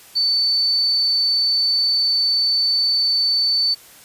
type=tone; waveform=sine; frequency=4519 Hz; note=C#8; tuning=33 cents sharp; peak=-15 dBFS; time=0.15-3.75 s; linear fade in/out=20 ms; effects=white hiss -45 dBFS RMS until 4.04 s + resampled to 32000 Hz